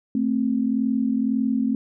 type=tone pair together; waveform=sine; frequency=221.6 / 263.5 Hz; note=A3 / C4; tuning=+13 / +12 cents; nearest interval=minor third; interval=299 cents; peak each=-22 dBFS; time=0.15-1.75 s; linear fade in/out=2 ms; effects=none